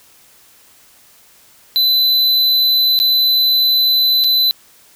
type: tone with dropouts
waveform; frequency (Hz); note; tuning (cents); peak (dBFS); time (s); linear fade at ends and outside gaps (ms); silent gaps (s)
square; 4014; B7; +27; -11; 1.76-4.51; 0; 2.99-3 / 4.239-4.244
effects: white hiss -48 dBFS RMS until 4.95 s